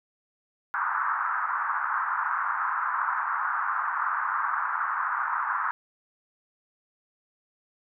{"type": "band-pass noise", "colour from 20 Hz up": "white", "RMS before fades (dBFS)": -28, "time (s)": [0.74, 5.71], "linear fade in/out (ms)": 0, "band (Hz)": [950, 1500], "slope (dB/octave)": 48, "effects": []}